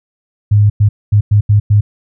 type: tone bursts at uneven times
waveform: sine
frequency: 103.83 Hz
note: G#2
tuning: in tune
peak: -5 dBFS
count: 6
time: 0.51-0.7 / 0.8-0.89 / 1.12-1.21 / 1.31-1.41 / 1.49-1.6 / 1.7-1.81 s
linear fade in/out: 10 ms
effects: none